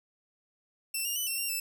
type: tone with pitch steps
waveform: 5% pulse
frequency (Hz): 2684 / 2822 / 2987 / 2708 / 2766 / 2642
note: E7 / F7 / F#7 / E7 / F7 / E7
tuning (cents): +31 / +17 / +16 / +46 / -17 / +3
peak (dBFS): -22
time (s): 0.94-1.6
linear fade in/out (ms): 5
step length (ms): 110
effects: none